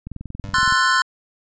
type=click train; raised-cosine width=5 ms; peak=-19 dBFS; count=15; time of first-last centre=0.07-0.724 s; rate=21.4 Hz
type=tone with exponential decay; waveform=25% pulse; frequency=98 Hz; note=G2; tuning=in tune; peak=-26 dBFS; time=0.44-0.87 s; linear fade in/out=0 ms; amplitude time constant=92 ms
type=chord; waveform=square; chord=F# half-diminished seventh; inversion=second; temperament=equal with one note detuned; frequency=1046.5 / 1342.3 / 1480 / 1760 Hz; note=C6 / E6 / F#6 / A6; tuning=0 / +31 / 0 / 0 cents; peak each=-20 / -24 / -19 / -24 dBFS; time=0.54-1.02 s; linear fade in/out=2 ms
effects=resampled to 16000 Hz